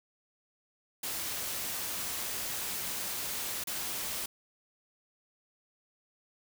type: noise with dropouts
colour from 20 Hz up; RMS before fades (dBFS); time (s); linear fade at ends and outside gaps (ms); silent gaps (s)
white; -36; 1.03-4.26; 5; 3.639-3.671
effects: none